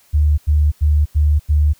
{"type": "tone bursts", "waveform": "sine", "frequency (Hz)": 74.7, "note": "D2", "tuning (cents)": 30, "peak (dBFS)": -10, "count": 5, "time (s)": [0.13, 1.736], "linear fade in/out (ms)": 20, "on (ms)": 250, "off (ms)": 89, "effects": ["white hiss -53 dBFS RMS until 1.79 s"]}